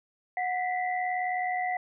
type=tone cluster; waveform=sine; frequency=732 / 1962 / 2041 Hz; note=F#5 / B6 / C7; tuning=-19 / -12 / -44 cents; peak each=-28 / -35 / -37 dBFS; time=0.37-1.77 s; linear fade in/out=2 ms; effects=none